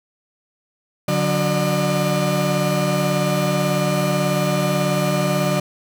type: tone cluster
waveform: 35% pulse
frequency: 145.7 / 184 / 601 Hz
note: D3 / F#3 / D5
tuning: -13 / -9 / +40 cents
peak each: -20 dBFS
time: 1.08-5.6 s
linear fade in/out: 5 ms
effects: none